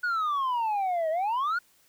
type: exponential two-way sweep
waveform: sine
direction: down then up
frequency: 1480 to 621 to 1480 Hz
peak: -22 dBFS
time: 0.03-1.59 s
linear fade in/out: 10 ms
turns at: 1.1 s
effects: tanh soft clip ceiling -24 dBFS + white hiss -63 dBFS RMS until 1.88 s